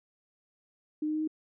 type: tone with pitch steps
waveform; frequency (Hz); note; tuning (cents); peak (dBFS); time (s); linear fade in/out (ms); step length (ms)
sine; 304.6 / 307.3 / 309.9 / 312.6; D#4 / D#4 / D#4 / D#4; -37 / -21 / -7 / +8; -28; 1.02-1.276; 5; 64
effects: none